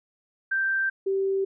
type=tone pair in turn; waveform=sine; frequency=1568 / 388.2 Hz; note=G6 / G4; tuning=0 / -17 cents; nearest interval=2 octaves; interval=2417 cents; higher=first; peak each=-22 dBFS; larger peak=neither; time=0.51-0.9 / 1.06-1.45 s; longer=neither; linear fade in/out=10 ms; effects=none